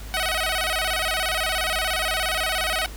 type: tone with vibrato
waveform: 10% pulse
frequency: 690 Hz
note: F5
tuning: 21 cents flat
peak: -14 dBFS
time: 0.14-2.86 s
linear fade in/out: 0 ms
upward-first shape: square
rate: 17 Hz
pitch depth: 140 cents each way
effects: added 52 Hz sine -34 dBFS peak until 2.96 s + pink hiss -42 dBFS RMS until 2.96 s